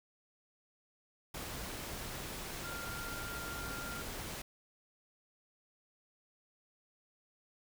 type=tone in noise; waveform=sine; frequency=1395 Hz; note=F6; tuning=2 cents flat; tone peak=-44 dBFS; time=2.64-4.02 s; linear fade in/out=5 ms; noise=pink; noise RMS=-43 dBFS; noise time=1.34-4.42 s; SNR=-4 dB; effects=none